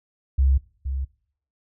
sine tone pair in turn, 67.1 / 67.1 Hz, C2 / C2, +44 / +44 cents, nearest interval unison, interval 0 cents, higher neither, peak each -15 / -24 dBFS, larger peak first, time 0.38-0.58 / 0.85-1.05 s, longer neither, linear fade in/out 10 ms, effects noise-tail reverb RT60 0.6 s tail -21 dB re dry

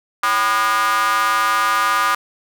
square tone with high-pass filter, 110.7 Hz, A2, 11 cents sharp, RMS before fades -17 dBFS, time 0.23-2.15 s, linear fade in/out 5 ms, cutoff 1200 Hz, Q 5, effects none

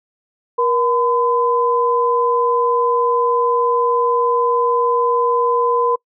sine tone pair together, 476.7 / 1013.3 Hz, A#4 / B5, +39 / +44 cents, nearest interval octave + minor second, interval 1305 cents, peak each -16 dBFS, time 0.58-5.96 s, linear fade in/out 10 ms, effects noise-tail reverb RT60 0.1 s tail -26 dB re dry

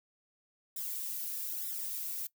violet noise with flanger, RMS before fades -38 dBFS, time 0.76-2.27 s, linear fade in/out 5 ms, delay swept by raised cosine 0.55 to 2.65 ms, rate 1.1 Hz, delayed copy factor +0.75, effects noise-tail reverb RT60 0.1 s tail -20 dB re dry

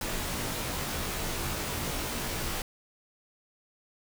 pink noise with comb filter, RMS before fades -33 dBFS, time 0.01-2.62 s, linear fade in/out 2 ms, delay 19 ms, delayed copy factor -0.95, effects none

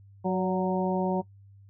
harmonic tone with a mistuned harmonic, 185 Hz, F#3, in tune, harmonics 1 / 2 / 3 / 4 / 5, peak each -27 / -30 / -32 / -33 / -34 dBFS, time 0.24-1.22 s, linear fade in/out 20 ms, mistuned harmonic 3, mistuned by +35 cents, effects noise-tail reverb RT60 0.1 s tail -20 dB re dry + added 99 Hz sine -50 dBFS peak until 1.69 s

